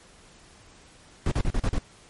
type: noise bursts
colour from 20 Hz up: brown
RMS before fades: -23 dBFS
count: 6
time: 1.26-1.785 s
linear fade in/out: 2 ms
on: 55 ms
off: 39 ms
effects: pink hiss -53 dBFS RMS until 2.09 s + MP3 48 kbps